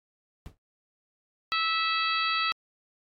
brown noise with exponential decay, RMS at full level -36 dBFS, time 0.46-0.57 s, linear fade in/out 0 ms, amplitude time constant 23 ms
harmonic tone, 654 Hz, E5, 14 cents flat, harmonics 2 / 3 / 4 / 5 / 6 / 7, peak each -28 / -34 / -31 / -35 / -33 / -36 dBFS, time 1.52-2.52 s, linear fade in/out 0 ms
effects AAC 48 kbps

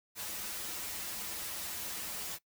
white noise with comb filter, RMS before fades -40 dBFS, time 0.15-2.39 s, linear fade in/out 50 ms, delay 7.6 ms, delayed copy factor -0.8, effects noise-tail reverb RT60 0.1 s tail -19 dB re dry

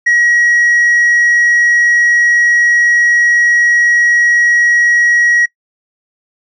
sine tone with tanh clipping, 1906 Hz, A#6, 38 cents sharp, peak -8 dBFS, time 0.06-5.46 s, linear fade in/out 10 ms, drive 2 dB, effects noise-tail reverb RT60 0.1 s tail -23 dB re dry

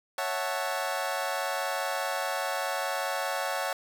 25% pulse chord, F# minor seventh, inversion second, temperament equal, 554.4 / 659.3 / 740 / 880 Hz, C#5 / E5 / F#5 / A5, 0 / 0 / 0 / 0 cents, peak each -30 / -32 / -30 / -32 dBFS, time 0.18-3.73 s, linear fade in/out 2 ms, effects none

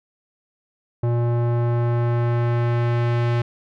square tone with low-pass filter sweep, 119 Hz, A#2, 36 cents sharp, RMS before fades -20 dBFS, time 1.03-3.42 s, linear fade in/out 5 ms, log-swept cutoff 770 to 3000 Hz, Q 0.8, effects none

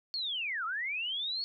sine linear two-way sweep, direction down then up, 4435 to 1244.5 to 4435 Hz, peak -32 dBFS, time 0.14-1.44 s, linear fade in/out 0 ms, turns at 0.65 s, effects none

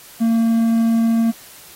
triangle tone, 228.1 Hz, A#3, 37 cents flat, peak -11 dBFS, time 0.2-1.32 s, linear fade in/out 20 ms, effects white hiss -42 dBFS RMS until 1.75 s + AAC 48 kbps

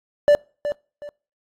triangle tone with echo, 585 Hz, D5, 7 cents flat, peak -8 dBFS, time 0.28-0.35 s, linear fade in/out 0 ms, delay 370 ms, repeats 2, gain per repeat -11 dB, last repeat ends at 1.09 s, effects noise-tail reverb RT60 0.4 s tail -26 dB re dry + AAC 48 kbps

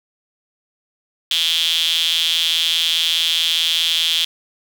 sawtooth tone with high-pass filter, 164.81 Hz, E3, in tune, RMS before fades -18 dBFS, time 1.31-4.25 s, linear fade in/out 2 ms, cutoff 3300 Hz, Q 8.4, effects none

